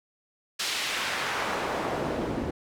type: noise with band-pass filter sweep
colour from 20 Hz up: pink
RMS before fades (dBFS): -30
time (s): 0.59-2.51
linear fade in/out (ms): 10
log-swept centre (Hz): 4300 to 230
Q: 0.82
effects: none